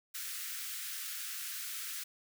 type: high-pass noise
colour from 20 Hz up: white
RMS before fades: -41 dBFS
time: 0.14-2.04 s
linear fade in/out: 10 ms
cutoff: 1300 Hz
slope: 48 dB/octave
effects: none